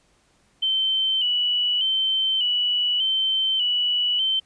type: tone with vibrato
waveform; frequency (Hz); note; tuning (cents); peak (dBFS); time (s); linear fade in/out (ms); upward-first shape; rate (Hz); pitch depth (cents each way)
sine; 3022; F#7; +36; -19; 0.62-4.4; 10; square; 0.84; 42
effects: pink hiss -62 dBFS RMS until 4.45 s + resampled to 22050 Hz